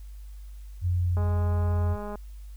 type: tone with pitch glide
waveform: sine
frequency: 89.1 to 87.52 Hz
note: F2 to F2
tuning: +35 to +4 cents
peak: -22 dBFS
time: 0.81-1.97 s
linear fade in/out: 50 ms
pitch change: -31 cents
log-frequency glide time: 0.97-1.58 s
type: click train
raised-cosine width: 1 ms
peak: -24 dBFS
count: 205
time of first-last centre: 1.17-2.156 s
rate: 207 Hz
effects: added 50 Hz sine -39 dBFS peak until 2.56 s + white hiss -62 dBFS RMS until 2.56 s